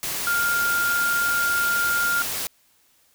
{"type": "tone in noise", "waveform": "sine", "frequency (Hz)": 1403, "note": "F6", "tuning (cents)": 8, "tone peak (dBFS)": -20, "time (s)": [0.27, 2.22], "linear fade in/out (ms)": 0, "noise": "white", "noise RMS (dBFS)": -28, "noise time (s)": [0.03, 2.47], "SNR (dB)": 5, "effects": ["white hiss -61 dBFS RMS until 3.14 s"]}